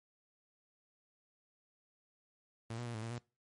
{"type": "tone with pitch steps", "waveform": "sawtooth", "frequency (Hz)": [114, 120.9, 118.2, 109.2, 114.8, 120.2], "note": ["A#2", "B2", "A#2", "A2", "A#2", "B2"], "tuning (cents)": [-38, -36, 24, -13, -26, -46], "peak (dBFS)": -36, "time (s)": [2.7, 3.186], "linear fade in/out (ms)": 5, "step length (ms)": 81, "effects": ["noise-tail reverb RT60 0.3 s tail -22 dB re dry", "MP3 48 kbps"]}